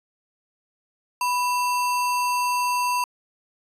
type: tone with sample-and-hold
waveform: sine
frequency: 987.8 Hz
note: B5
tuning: in tune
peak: -20 dBFS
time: 1.21-3.04 s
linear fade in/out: 2 ms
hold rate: 3675 Hz
effects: resampled to 32000 Hz